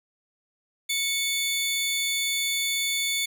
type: tone pair together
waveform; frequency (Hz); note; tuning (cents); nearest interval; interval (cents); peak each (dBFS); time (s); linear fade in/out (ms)
sawtooth; 2209 / 3507; C#7 / A7; -7 / -6; minor sixth; 801; -24; 0.89-3.26; 10
effects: none